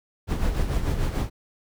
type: noise with tremolo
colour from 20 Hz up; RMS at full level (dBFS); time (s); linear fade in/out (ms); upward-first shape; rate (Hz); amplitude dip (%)
brown; -22; 0.27-1.3; 50; sine; 6.8; 55
effects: none